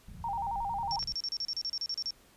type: low-pass noise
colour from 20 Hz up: pink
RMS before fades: -46 dBFS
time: 0.08-1.14 s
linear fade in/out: 2 ms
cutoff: 200 Hz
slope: 48 dB/octave
type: tone with vibrato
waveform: sine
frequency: 862 Hz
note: A5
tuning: 36 cents flat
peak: -31 dBFS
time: 0.24-0.99 s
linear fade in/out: 2 ms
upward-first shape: square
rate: 11 Hz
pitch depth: 130 cents each way
type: tone bursts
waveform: sine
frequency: 5480 Hz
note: F8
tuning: 34 cents flat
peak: -31 dBFS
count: 15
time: 0.91-2.106 s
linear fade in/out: 0 ms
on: 48 ms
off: 34 ms
type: click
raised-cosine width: 0.2 ms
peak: -27 dBFS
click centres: 1.028 s
effects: pink hiss -61 dBFS RMS until 2.36 s + resampled to 32000 Hz